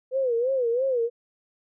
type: tone with vibrato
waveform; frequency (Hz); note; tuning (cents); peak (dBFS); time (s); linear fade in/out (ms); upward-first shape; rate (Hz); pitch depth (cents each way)
sine; 498.8; B4; +17; -21; 0.11-1.1; 50; sine; 3; 140
effects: none